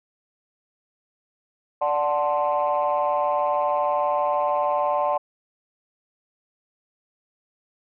sine chord, D dominant seventh, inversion none, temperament equal, 587.3 / 740 / 880 / 1046.5 Hz, D5 / F#5 / A5 / C6, 0 / 0 / 0 / 0 cents, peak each -23 / -25 / -25 / -25 dBFS, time 1.81-5.18 s, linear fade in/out 10 ms, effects tanh soft clip ceiling -13 dBFS

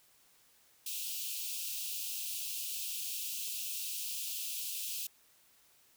white high-pass noise, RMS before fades -39 dBFS, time 0.86-5.07 s, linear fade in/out 5 ms, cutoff 2500 Hz, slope 96 dB/octave, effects white hiss -66 dBFS RMS until 5.96 s

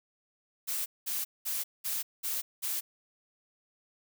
blue noise bursts, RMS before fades -33 dBFS, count 6, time 0.67-2.81 s, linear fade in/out 20 ms, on 190 ms, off 200 ms, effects none

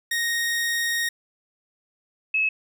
sawtooth / sine tone pair in turn, 1864.7 / 2585 Hz, A#6 / E7, 0 / -34 cents, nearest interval tritone, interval 566 cents, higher second, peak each -19 / -19 dBFS, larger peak neither, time 0.11-1.09 / 2.34-2.49 s, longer first, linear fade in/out 5 ms, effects none

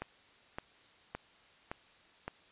click train, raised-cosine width 0.5 ms, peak -23 dBFS, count 5, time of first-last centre 0.02-2.28 s, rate 1.77 Hz, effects white hiss -62 dBFS RMS until 2.51 s + resampled to 8000 Hz

